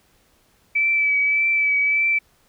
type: tone with vibrato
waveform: sine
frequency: 2305 Hz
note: D7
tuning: 33 cents flat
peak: -16 dBFS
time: 0.75-2.19 s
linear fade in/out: 10 ms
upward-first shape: triangle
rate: 1.7 Hz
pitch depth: 29 cents each way
effects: pink hiss -60 dBFS RMS until 2.48 s